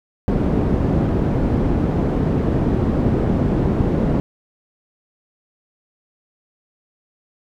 white low-pass noise, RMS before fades -18 dBFS, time 0.28-4.2 s, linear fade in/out 0 ms, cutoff 280 Hz, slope 12 dB/octave, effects none

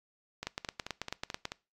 two click trains, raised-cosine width 0.2 ms, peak -17 / -20 dBFS, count 10 / 6, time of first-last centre 0.47-1.454 / 0.43-1.519 s, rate 9.15 / 4.59 Hz, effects noise-tail reverb RT60 0.3 s tail -22 dB re dry + AAC 64 kbps

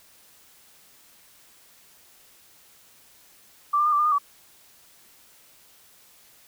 sine tone with pitch steps, 1170 / 1193 / 1216 / 1168 / 1206 / 1224 / 1143 Hz, D6 / D6 / D#6 / D6 / D6 / D#6 / D6, -7 / +27 / -40 / -10 / +46 / -29 / -47 cents, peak -18 dBFS, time 3.73-4.185 s, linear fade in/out 10 ms, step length 65 ms, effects white hiss -55 dBFS RMS until 6.47 s

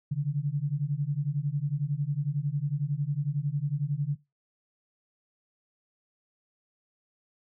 sine beating tone pair, 138.7 / 149.7 Hz, C#3 / D3, +1 / +33 cents, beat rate 11 Hz, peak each -29 dBFS, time 0.11-4.16 s, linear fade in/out 10 ms, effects noise-tail reverb RT60 0.2 s tail -17 dB re dry

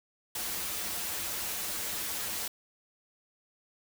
white noise with comb filter, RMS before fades -35 dBFS, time 0.35-2.48 s, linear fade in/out 5 ms, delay 7.6 ms, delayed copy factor -0.7, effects none

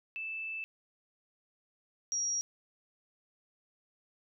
sine tone pair in turn, 2637 / 5680 Hz, E7 / F8, 0 / +28 cents, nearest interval octave + minor second, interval 1328 cents, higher second, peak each -36 / -30 dBFS, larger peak second, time 0.16-0.64 / 2.12-2.41 s, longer first, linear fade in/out 0 ms, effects none

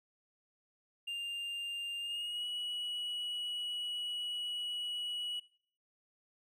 triangle tone with pitch glide, 2800 to 2927 Hz, F7 to F#7, +4 to -19 cents, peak -35 dBFS, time 1.07-5.4 s, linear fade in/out 10 ms, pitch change +77 cents, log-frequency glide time 2-2.47 s, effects noise-tail reverb RT60 0.5 s tail -19 dB re dry

